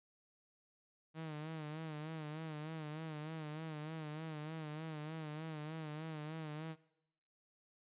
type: tone with vibrato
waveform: sawtooth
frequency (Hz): 155.56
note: D#3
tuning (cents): 0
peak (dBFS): -39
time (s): 1.14-6.76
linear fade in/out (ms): 50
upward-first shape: sine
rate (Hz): 3.3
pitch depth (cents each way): 68
effects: noise-tail reverb RT60 0.8 s tail -19 dB re dry + resampled to 8000 Hz